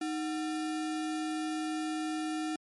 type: tone with sample-and-hold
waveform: sine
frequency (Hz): 311.5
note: D#4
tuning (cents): +2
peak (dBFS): -31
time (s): 0.01-2.56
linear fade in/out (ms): 5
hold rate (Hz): 1050
effects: MP3 48 kbps

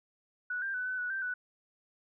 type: tone with pitch steps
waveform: sine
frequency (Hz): 1475 / 1585 / 1496 / 1510 / 1473 / 1565 / 1485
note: F#6 / G6 / F#6 / F#6 / F#6 / G6 / F#6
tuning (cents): -6 / +19 / +19 / +35 / -8 / -3 / +6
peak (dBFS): -32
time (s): 0.5-1.34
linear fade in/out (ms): 5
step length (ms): 120
effects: none

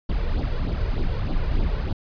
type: noise with flanger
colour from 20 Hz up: brown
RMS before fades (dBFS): -23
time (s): 0.09-1.93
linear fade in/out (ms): 5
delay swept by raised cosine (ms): 0.22 to 2.12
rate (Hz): 3.3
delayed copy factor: +0.65
effects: resampled to 11025 Hz

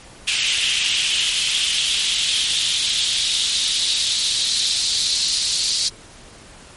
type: noise with high-pass filter sweep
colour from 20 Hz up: pink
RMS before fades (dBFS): -20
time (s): 0.27-5.89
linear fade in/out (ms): 10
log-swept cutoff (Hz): 2800 to 4400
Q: 3.8
effects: pink hiss -43 dBFS RMS until 6.76 s + MP3 48 kbps

